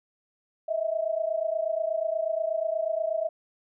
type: tone pair together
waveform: sine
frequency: 632.7 / 661 Hz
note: D#5 / E5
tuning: +29 / +5 cents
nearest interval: minor second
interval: 76 cents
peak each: -28 / -28 dBFS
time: 0.68-3.29 s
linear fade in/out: 10 ms
effects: none